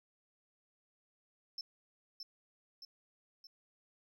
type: tone with echo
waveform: triangle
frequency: 5310 Hz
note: E8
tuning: 12 cents sharp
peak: -37 dBFS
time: 1.58-1.61 s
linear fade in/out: 2 ms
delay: 620 ms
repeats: 3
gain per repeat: -5 dB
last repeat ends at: 3.47 s
effects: tanh soft clip ceiling -36 dBFS